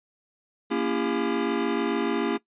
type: chord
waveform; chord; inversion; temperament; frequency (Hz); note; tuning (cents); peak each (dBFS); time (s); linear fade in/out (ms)
square; A# diminished seventh; none; just; 233.1 / 279.7 / 335.6 / 402.8; A#3 / C#4 / E4 / G4; 0 / +16 / +31 / +47; -30; 0.7-2.38; 20
effects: noise-tail reverb RT60 0.1 s tail -19 dB re dry + resampled to 8000 Hz